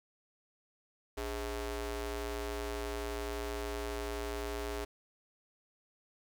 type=ring-modulated tone; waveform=sawtooth; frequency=233.1 Hz; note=A#3; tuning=in tune; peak=-29 dBFS; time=1.17-4.85 s; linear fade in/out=10 ms; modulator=177 Hz; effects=11-bit